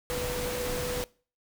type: tone in noise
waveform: sine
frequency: 493.9 Hz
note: B4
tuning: in tune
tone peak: -32 dBFS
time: 0.1-1.04 s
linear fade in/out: 0 ms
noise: pink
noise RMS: -34 dBFS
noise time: 0.1-1.04 s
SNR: -1 dB
effects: noise-tail reverb RT60 0.4 s tail -23 dB re dry